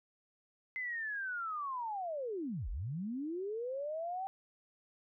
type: linear two-way sweep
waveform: sine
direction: down then up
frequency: 2064 to 34.65 to 782 Hz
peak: -36 dBFS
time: 0.76-4.27 s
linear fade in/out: 0 ms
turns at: 2.69 s
effects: none